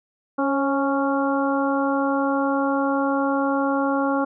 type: harmonic tone with a mistuned harmonic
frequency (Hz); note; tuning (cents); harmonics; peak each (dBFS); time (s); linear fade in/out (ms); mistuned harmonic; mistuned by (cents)
277.2; C#4; 0; 1 / 2 / 3 / 4 / 5; -22 / -25 / -27 / -28 / -29; 0.38-4.25; 10; 2; -29
effects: none